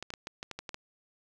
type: clicks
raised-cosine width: 0.2 ms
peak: -21 dBFS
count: 9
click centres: 0.026 / 0.104 / 0.138 / 0.271 / 0.429 / 0.513 / 0.59 / 0.692 / 0.744 s
effects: none